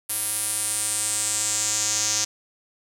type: tone with band-pass filter sweep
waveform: square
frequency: 107.2 Hz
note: A2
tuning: 45 cents flat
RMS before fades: -25 dBFS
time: 0.09-2.25 s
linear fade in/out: 10 ms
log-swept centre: 11000 to 6200 Hz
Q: 4.3
effects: none